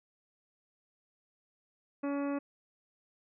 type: harmonic tone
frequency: 282.6 Hz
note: C#4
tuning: 34 cents sharp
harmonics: 1 / 2 / 3 / 4 / 5 / 6 / 7 / 8 / 9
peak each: -32 / -38 / -47 / -45 / -50 / -55 / -55 / -62 / -53 dBFS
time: 2.03-2.39 s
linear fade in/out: 10 ms
effects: none